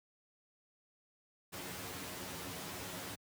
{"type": "noise with comb filter", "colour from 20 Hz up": "pink", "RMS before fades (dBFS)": -44, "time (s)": [1.52, 3.16], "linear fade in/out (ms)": 20, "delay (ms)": 11, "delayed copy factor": 0.7, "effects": ["high-pass 100 Hz 12 dB/octave"]}